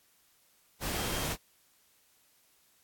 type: tone in noise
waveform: sine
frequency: 3196 Hz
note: G7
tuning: 33 cents sharp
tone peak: -44 dBFS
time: 0.93-1.28 s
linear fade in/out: 50 ms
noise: pink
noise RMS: -34 dBFS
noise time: 0.8-1.37 s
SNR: -13 dB
effects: white hiss -67 dBFS RMS until 2.83 s + AAC 64 kbps